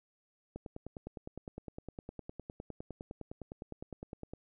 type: click train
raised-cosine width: 2 ms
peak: -29 dBFS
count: 38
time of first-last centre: 0.56-4.336 s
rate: 9.8 Hz
effects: none